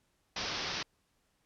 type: low-pass noise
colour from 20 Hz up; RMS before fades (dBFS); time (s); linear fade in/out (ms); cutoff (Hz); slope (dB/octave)
white; -37; 0.36-0.83; 5; 5800; 96
effects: pink hiss -75 dBFS RMS until 1.45 s + low-pass 12000 Hz 12 dB/octave